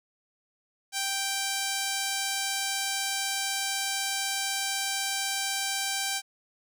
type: tone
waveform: 5% pulse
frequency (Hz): 784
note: G5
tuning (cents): 0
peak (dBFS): -16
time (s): 0.92-6.22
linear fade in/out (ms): 50
effects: none